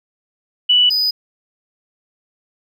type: tone pair in turn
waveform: sine / triangle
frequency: 2960 / 4978 Hz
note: F#7 / D#8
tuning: 0 / 0 cents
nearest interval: major sixth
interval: 900 cents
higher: second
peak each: -9 / -13 dBFS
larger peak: first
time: 0.69-0.9 / 0.9-1.11 s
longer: neither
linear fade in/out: 10 ms
effects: none